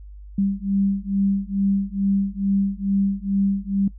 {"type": "beating tone pair", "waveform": "sine", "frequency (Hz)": [195.9, 198.2], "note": ["G3", "G3"], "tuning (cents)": [-1, 19], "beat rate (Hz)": 2.3, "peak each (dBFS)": -22, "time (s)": [0.38, 3.88], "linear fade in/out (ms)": 5, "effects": ["noise-tail reverb RT60 0.1 s tail -18 dB re dry", "added 50 Hz sine -37 dBFS peak until 3.98 s"]}